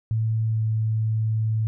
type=tone with pitch glide; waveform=sine; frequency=111.2 to 110.05 Hz; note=A2 to A2; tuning=+19 to +1 cents; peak=-20 dBFS; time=0.11-1.67 s; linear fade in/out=0 ms; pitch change=-18 cents; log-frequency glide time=0.47-0.62 s; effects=none